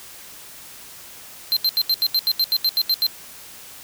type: tone bursts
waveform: square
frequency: 4129 Hz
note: C8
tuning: 24 cents flat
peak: -16 dBFS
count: 13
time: 1.52-3.066 s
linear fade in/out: 0 ms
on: 46 ms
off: 79 ms
effects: white hiss -41 dBFS RMS until 3.83 s